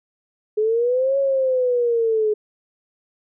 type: linear two-way sweep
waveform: sine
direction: up then down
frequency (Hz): 420.7 to 554.4 to 420.7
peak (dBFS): -16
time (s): 0.57-2.34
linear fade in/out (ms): 10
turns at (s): 1.18
effects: none